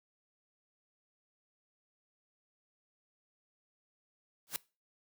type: noise with exponential growth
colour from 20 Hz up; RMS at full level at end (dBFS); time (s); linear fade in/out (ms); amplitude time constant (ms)
white; -31; 4.47-4.56; 0; 18
effects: noise-tail reverb RT60 0.3 s tail -22 dB re dry + high-pass 100 Hz 12 dB/octave